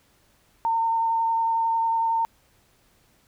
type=tone with vibrato; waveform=sine; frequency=910 Hz; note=A#5; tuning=42 cents flat; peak=-20 dBFS; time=0.65-2.25 s; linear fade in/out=0 ms; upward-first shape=sine; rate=11 Hz; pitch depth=10 cents each way; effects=pink hiss -62 dBFS RMS until 3.27 s